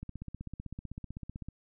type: click train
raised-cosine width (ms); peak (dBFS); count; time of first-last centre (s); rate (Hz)
5; -28; 24; 0.03-1.486; 15.8
effects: none